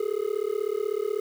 triangle tone with amplitude modulation, 420 Hz, G#4, 19 cents sharp, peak -19 dBFS, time 0-1.2 s, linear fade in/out 5 ms, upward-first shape sine, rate 36.2 Hz, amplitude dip 100%, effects 8-bit

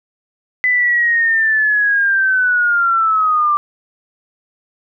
sine linear sweep, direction down, 2010 to 1174.7 Hz, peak -11 dBFS, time 0.64-3.57 s, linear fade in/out 0 ms, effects none

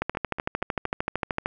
two click trains, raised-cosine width 0.5 ms, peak -10 / -20 dBFS, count 20 / 4, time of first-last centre 0.02-1.459 / 0.15-0.856 s, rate 13.2 / 4.25 Hz, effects none

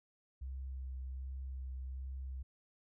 sine tone with vibrato, 65.41 Hz, C2, in tune, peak -40 dBFS, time 0.41-2.43 s, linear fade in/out 10 ms, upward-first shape sine, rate 1.3 Hz, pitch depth 17 cents each way, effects none

